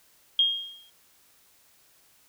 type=tone with exponential decay; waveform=sine; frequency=3241 Hz; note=G#7; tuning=43 cents flat; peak=-16 dBFS; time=0.39-0.9 s; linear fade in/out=2 ms; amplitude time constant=110 ms; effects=white hiss -61 dBFS RMS until 2.28 s